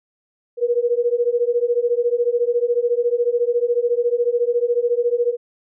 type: beating tone pair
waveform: sine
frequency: 472.7 / 486.7 Hz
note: A#4 / B4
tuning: +24 / -25 cents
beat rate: 14 Hz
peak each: -19 dBFS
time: 0.57-5.37 s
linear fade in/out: 50 ms
effects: none